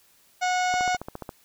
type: harmonic tone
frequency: 730 Hz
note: F#5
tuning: 24 cents flat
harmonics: 1 / 2 / 3 / 4 / 5 / 6 / 7 / 8 / 9 / 10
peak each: -23 / -30 / -32 / -39 / -41 / -41 / -42 / -39 / -45 / -42 dBFS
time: 0.41-0.97 s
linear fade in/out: 20 ms
type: click train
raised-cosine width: 1 ms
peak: -20 dBFS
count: 9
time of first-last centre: 0.74-1.292 s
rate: 14.5 Hz
effects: white hiss -60 dBFS RMS until 1.44 s